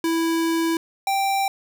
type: tone pair in turn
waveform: square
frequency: 329.6 / 783.9 Hz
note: E4 / G5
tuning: 0 / 0 cents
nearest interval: octave + minor third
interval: 1500 cents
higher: second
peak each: -20 dBFS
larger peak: neither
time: 0.04-0.77 / 1.07-1.48 s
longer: first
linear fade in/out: 2 ms
effects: none